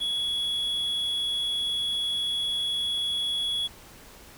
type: tone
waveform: triangle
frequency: 3364 Hz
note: G#7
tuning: 22 cents sharp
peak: -24 dBFS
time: 0-3.68 s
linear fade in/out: 20 ms
effects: pink hiss -49 dBFS RMS until 4.37 s